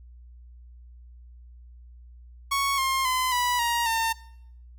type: tone with pitch steps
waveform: sawtooth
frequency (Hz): 1108.7 / 1064.8 / 1022.6 / 982.1 / 943.1 / 905.8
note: C#6 / C6 / C6 / B5 / A#5 / A#5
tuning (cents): 0 / +30 / -40 / -10 / +20 / -50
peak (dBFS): -19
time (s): 2.51-4.13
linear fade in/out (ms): 10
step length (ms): 270
effects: noise-tail reverb RT60 0.7 s tail -21 dB re dry + added 60 Hz sine -45 dBFS peak until 4.78 s